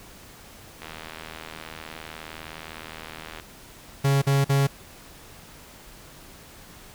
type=click train; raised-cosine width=0.3 ms; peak=-21 dBFS; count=206; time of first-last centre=0.82-3.399 s; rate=79.5 Hz
type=tone bursts; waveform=45% pulse; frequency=138.59 Hz; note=C#3; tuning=in tune; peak=-18 dBFS; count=3; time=4.04-4.672 s; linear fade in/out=10 ms; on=180 ms; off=46 ms
effects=pink hiss -47 dBFS RMS until 6.94 s